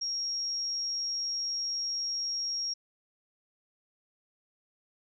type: tone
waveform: sine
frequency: 5588 Hz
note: F8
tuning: in tune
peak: -30 dBFS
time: 0.01-2.74 s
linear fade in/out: 10 ms
effects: none